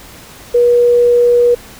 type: tone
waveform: sine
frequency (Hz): 482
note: B4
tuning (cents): -42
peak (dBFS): -6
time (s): 0.54-1.55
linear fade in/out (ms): 10
effects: pink hiss -36 dBFS RMS until 1.79 s